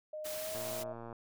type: tone with pitch glide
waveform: sine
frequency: 614 to 633.8 Hz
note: D#5 to D#5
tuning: -23 to +32 cents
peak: -39 dBFS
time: 0.13-0.93 s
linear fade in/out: 5 ms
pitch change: +55 cents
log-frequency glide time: 0.3-0.52 s
type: noise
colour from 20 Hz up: white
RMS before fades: -43 dBFS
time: 0.24-0.84 s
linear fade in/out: 20 ms
type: click train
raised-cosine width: 1 ms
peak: -32 dBFS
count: 68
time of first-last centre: 0.55-1.128 s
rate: 116 Hz
effects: none